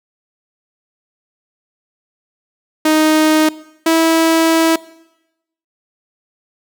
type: tone pair in turn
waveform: sawtooth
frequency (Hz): 311.1 / 326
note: D#4 / E4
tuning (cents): 0 / -19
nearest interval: minor second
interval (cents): 81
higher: second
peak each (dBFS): -6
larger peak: neither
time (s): 2.85-3.49 / 3.86-4.76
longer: second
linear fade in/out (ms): 5
effects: noise-tail reverb RT60 0.9 s tail -20 dB re dry